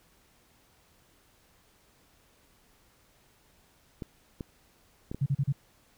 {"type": "clicks", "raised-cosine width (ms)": 3, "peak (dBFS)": -23, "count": 4, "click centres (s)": [4.022, 4.408, 5.115, 5.146]}
{"type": "tone bursts", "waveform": "sine", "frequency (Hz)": 138.5, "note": "C#3", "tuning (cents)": -1, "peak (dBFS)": -23, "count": 4, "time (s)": [5.21, 5.526], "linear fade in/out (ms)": 10, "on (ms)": 52, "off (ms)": 36}
{"effects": ["pink hiss -64 dBFS RMS until 5.97 s"]}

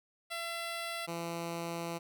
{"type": "tone pair in turn", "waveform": "10% pulse", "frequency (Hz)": [675, 168.75], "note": ["E5", "E3"], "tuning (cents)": [41, 41], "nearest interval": "2 octaves", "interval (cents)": 2400, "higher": "first", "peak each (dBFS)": -28, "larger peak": "neither", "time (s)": [[0.3, 1.07], [1.07, 1.99]], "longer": "second", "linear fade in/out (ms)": 20, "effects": []}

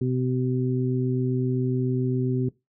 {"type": "harmonic tone", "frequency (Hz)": 127.4, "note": "C3", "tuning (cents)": -46, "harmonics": [1, 2, 3], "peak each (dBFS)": [-24, -27, -29], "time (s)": [0.01, 2.49], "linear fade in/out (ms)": 5, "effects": ["noise-tail reverb RT60 0.2 s tail -20 dB re dry"]}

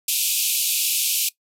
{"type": "band-pass noise", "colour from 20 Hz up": "white", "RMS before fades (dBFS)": -22, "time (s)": [0.08, 1.29], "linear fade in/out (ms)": 5, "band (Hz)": [2400, 15000], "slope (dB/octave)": 96, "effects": ["noise-tail reverb RT60 0.1 s tail -19 dB re dry"]}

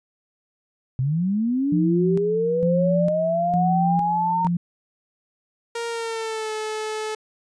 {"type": "linear sweep", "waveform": "sine", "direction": "up", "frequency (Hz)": [123.47, 926], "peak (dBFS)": -19, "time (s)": [0.99, 4.47], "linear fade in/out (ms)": 0}
{"type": "tone with tremolo", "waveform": "sine", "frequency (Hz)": 173.3, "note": "F3", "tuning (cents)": -13, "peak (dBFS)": -19, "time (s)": [1.72, 4.57], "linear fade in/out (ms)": 5, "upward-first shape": "square", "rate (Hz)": 1.1, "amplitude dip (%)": 65}
{"type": "tone with pitch glide", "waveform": "sawtooth", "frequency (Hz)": [466.2, 432.5], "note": ["A#4", "A4"], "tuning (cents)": [0, -30], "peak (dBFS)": -22, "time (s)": [5.75, 7.15], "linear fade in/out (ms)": 5, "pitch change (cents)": -130, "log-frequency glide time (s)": [5.88, 6.52]}
{"effects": ["resampled to 22050 Hz"]}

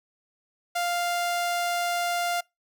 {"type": "tone", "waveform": "sawtooth", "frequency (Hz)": 698.5, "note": "F5", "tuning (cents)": 0, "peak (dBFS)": -21, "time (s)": [0.75, 2.41], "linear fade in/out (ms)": 10, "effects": ["noise-tail reverb RT60 0.2 s tail -25 dB re dry"]}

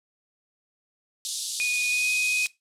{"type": "band-pass noise", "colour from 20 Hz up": "pink", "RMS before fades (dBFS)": -32, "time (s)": [1.25, 2.47], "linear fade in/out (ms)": 0, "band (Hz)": [3500, 11000], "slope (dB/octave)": 48}
{"type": "tone with pitch glide", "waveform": "sine", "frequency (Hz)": [2472, 2504], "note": ["D#7", "D#7"], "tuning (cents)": [-12, 10], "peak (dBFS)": -23, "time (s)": [1.6, 2.46], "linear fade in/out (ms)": 0, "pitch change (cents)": 22, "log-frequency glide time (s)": [1.86, 2.09]}
{"effects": ["noise-tail reverb RT60 0.2 s tail -19 dB re dry"]}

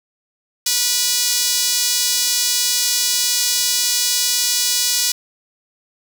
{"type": "tone with high-pass filter", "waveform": "sawtooth", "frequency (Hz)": 489.1, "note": "B4", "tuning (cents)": -17, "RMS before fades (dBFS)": -18, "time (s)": [0.66, 5.12], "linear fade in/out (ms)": 5, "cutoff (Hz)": 4900, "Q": 1.5, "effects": []}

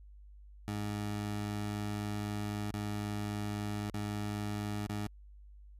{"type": "tone with dropouts", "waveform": "20% pulse", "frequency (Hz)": 103.83, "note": "G#2", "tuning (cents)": 0, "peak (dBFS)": -30, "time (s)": [0.68, 5.07], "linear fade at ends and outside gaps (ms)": 0, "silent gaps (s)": [[2.71, 2.741], [3.898, 3.942], [4.868, 4.895]], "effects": ["added 50 Hz sine -51 dBFS peak until 5.79 s", "resampled to 32000 Hz"]}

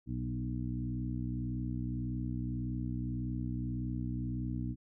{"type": "harmonic tone with a mistuned harmonic", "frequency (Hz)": 61.74, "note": "B1", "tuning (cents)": 0, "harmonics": [1, 2, 3, 4, 5], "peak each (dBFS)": [-40, -37, -43, -40, -43], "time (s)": [0.06, 4.76], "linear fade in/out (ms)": 50, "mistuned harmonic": 2, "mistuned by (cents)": -25, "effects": []}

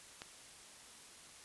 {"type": "click", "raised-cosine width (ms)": 0.2, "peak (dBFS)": -27, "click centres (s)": 0.219, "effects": ["white hiss -56 dBFS RMS until 1.44 s", "resampled to 24000 Hz"]}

